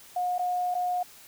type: tone with dropouts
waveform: sine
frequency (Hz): 720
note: F#5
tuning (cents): -47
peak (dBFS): -25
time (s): 0.16-1.03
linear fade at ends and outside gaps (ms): 5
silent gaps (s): 0.382-0.392 / 0.743-0.75
effects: white hiss -51 dBFS RMS until 1.27 s